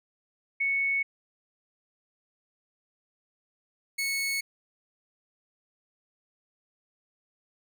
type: tone pair in turn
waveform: sine / sawtooth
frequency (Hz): 2213 / 2204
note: C#7 / C#7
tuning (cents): -3 / -11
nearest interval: unison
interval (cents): 8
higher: first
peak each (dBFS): -24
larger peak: neither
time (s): 0.6-1.03 / 3.98-4.41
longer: neither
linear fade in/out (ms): 10
effects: none